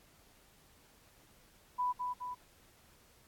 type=tone with echo; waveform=sine; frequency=992 Hz; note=B5; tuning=7 cents sharp; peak=-30 dBFS; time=1.78-1.93 s; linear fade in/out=20 ms; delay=210 ms; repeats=2; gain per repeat=-4 dB; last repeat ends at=2.35 s; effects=pink hiss -64 dBFS RMS until 3.27 s + AAC 64 kbps